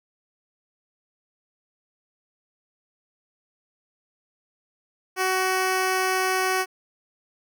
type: tone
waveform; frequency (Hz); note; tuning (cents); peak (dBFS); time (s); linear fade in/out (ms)
10% pulse; 374.6; F#4; +21; -13; 5.16-6.66; 50
effects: none